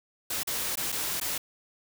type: noise with dropouts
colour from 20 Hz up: white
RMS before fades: -31 dBFS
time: 0.3-1.38 s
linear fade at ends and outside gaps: 5 ms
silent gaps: 0.433-0.472 / 0.756-0.772 / 0.92-0.924 / 1.201-1.212 s
effects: none